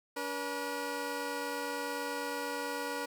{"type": "tone pair together", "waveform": "15% pulse", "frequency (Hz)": [285.5, 482.1], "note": ["D4", "B4"], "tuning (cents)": [-49, -42], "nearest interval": "major sixth", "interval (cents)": 907, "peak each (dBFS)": [-33, -30], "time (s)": [0.16, 3.06], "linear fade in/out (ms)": 10, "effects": []}